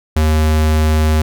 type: tone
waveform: square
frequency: 77.7 Hz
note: D#2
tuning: 2 cents flat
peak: -11 dBFS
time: 0.16-1.22 s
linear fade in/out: 5 ms
effects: none